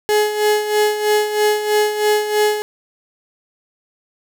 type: tone with tremolo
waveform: 35% pulse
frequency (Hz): 421.8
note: G#4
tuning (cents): +27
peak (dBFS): -10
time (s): 0.09-2.62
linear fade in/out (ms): 0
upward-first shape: sine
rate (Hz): 3.1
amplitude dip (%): 65
effects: none